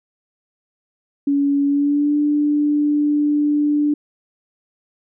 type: tone with pitch glide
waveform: sine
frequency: 282.4 to 294.7 Hz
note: C#4 to D4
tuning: +32 to +6 cents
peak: -14 dBFS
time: 1.27-3.94 s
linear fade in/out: 5 ms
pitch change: +74 cents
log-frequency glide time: 1.66-2.17 s
effects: none